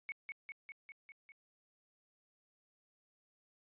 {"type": "tone with echo", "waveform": "sine", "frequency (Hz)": 2217, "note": "C#7", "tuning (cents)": 0, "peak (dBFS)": -37, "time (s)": [0.09, 0.12], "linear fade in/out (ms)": 0, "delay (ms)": 200, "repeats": 6, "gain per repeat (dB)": -3, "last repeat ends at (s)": 1.32, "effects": ["tanh soft clip ceiling -34 dBFS", "resampled to 8000 Hz"]}